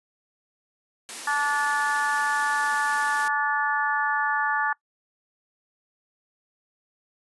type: high-pass noise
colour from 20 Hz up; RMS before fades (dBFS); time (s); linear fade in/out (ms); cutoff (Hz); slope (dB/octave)
white; -36; 1.09-3.28; 0; 210; 48
type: harmonic tone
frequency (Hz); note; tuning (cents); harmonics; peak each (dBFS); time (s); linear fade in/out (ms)
290; D4; -22; 3 / 4 / 5 / 6; -27 / -28 / -29 / -26; 1.27-4.73; 5
effects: noise-tail reverb RT60 0.1 s tail -23 dB re dry + resampled to 24000 Hz